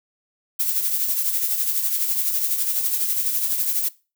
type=noise with tremolo; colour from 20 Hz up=violet; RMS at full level=-20 dBFS; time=0.59-3.89 s; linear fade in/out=10 ms; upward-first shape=triangle; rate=12 Hz; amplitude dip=55%; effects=noise-tail reverb RT60 0.3 s tail -20 dB re dry